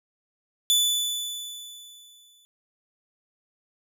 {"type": "tone with exponential decay", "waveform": "sawtooth", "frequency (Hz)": 3482, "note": "A7", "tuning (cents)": -19, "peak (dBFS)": -14, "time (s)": [0.7, 2.45], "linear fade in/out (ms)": 0, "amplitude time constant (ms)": 380, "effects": []}